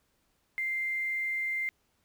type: tone with quantisation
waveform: sine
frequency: 2093 Hz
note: C7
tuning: in tune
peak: -29 dBFS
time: 0.58-1.69 s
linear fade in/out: 0 ms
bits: 9
effects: pink hiss -73 dBFS RMS until 2.04 s